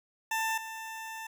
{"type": "tone pair in turn", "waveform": "20% pulse", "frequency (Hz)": [890, 890], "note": ["A5", "A5"], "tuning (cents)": [20, 20], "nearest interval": "unison", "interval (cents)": 0, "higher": "neither", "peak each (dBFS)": [-24, -34], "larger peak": "first", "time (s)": [[0.31, 0.58], [0.58, 1.27]], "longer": "second", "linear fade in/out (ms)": 5, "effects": []}